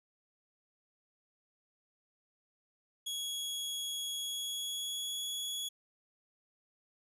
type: tone with pitch glide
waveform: sawtooth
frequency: 3337 to 3366 Hz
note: G#7 to G#7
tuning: +8 to +23 cents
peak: -33 dBFS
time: 3.06-5.69 s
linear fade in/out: 10 ms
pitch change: +15 cents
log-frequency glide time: 4.16-5.26 s
effects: resampled to 32000 Hz